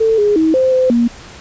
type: tone with pitch steps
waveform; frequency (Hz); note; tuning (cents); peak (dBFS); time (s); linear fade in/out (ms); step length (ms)
sine; 445.7 / 414.2 / 319 / 520 / 514 / 236.2; A4 / G#4 / D#4 / C5 / C5 / A#3; +22 / -5 / +43 / -11 / -31 / +23; -9; 0-1.08; 10; 180
effects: pink hiss -36 dBFS RMS until 1.4 s + resampled to 16000 Hz